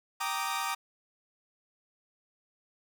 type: chord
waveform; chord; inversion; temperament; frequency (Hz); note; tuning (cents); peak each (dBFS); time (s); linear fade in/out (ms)
sawtooth; Eb major seventh; first; equal with one note detuned; 780.8 / 932.3 / 1174.7 / 1244.5; G5 / Bb5 / D6 / Eb6; -7 / 0 / 0 / 0; -34 / -32 / -32 / -33; 0.2-0.75; 10
effects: none